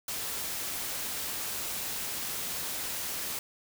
white noise, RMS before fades -35 dBFS, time 0.08-3.39 s, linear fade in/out 2 ms, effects none

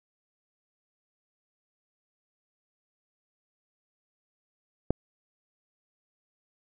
click, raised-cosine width 2 ms, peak -10 dBFS, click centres 4.906 s, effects none

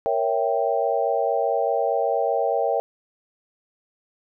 sine chord, A# diminished seventh, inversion none, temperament equal, 466.2 / 554.4 / 659.3 / 784 Hz, A#4 / C#5 / E5 / G5, 0 / 0 / 0 / 0 cents, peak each -25 dBFS, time 0.06-2.8 s, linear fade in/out 0 ms, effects none

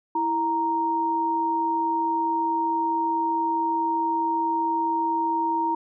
sine tone pair together, 329.4 / 932.3 Hz, E4 / A#5, -1 / 0 cents, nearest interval octave + tritone, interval 1801 cents, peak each -28 / -22 dBFS, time 0.15-5.75 s, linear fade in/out 5 ms, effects none

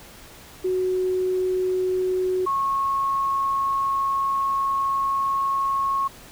sine tone pair in turn, 370 / 1093.8 Hz, F#4 / C#6, 0 / -23 cents, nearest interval octave + perfect fifth, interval 1877 cents, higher second, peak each -20 / -20 dBFS, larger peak neither, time 0.64-2.46 / 2.46-6.08 s, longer second, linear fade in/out 10 ms, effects pink hiss -45 dBFS RMS until 6.31 s

